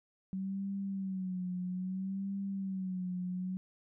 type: tone with vibrato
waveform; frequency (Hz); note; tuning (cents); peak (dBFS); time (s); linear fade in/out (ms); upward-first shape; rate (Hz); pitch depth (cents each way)
sine; 188.8; F#3; +35; -34; 0.33-3.57; 0; sine; 0.61; 75
effects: none